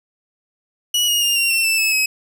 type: tone with pitch steps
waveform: sawtooth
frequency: 2926 / 2869 / 2813 / 2759 / 2705 / 2652 / 2601 / 2550 Hz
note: F#7 / F7 / F7 / F7 / E7 / E7 / E7 / D#7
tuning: -20 / +46 / +12 / -22 / +44 / +10 / -24 / +42 cents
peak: -12 dBFS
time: 0.94-2.06 s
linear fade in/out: 5 ms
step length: 140 ms
effects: none